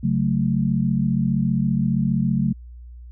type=chord; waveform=sine; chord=F# minor; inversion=second; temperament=equal; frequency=138.59 / 185 / 220 Hz; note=C#3 / F#3 / A3; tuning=0 / 0 / 0 cents; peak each=-22 dBFS; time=0.03-2.53 s; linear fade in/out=10 ms; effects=added 60 Hz sine -37 dBFS peak until 3.11 s